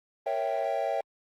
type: chord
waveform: triangle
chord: A# diminished seventh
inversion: none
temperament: equal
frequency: 466.2 / 554.4 / 659.3 / 784 Hz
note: A#4 / C#5 / E5 / G5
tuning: 0 / 0 / 0 / 0 cents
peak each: -35 / -30 / -29 / -30 dBFS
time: 0.26-1.01 s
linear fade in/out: 5 ms
effects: Opus 24 kbps